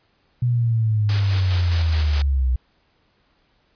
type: linear sweep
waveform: sine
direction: down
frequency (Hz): 123.47 to 61.1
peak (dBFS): -16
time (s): 0.42-2.56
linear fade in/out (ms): 5
type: noise with tremolo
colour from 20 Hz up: white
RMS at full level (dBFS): -27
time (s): 1.09-2.22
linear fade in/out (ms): 2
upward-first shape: square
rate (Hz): 4.8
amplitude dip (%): 35
effects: pink hiss -63 dBFS RMS until 3.75 s + resampled to 11025 Hz